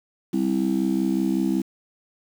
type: chord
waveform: sine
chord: C major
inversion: second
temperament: just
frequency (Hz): 196.22 / 261.6 / 327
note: G3 / C4 / E4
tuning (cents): +2 / 0 / -14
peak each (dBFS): -23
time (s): 0.33-1.62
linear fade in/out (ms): 10
effects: tanh soft clip ceiling -13 dBFS + 7-bit